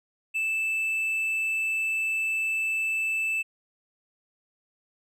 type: tone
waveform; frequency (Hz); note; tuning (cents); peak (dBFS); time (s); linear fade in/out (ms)
triangle; 2637; E7; 0; -23; 0.34-3.43; 20
effects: none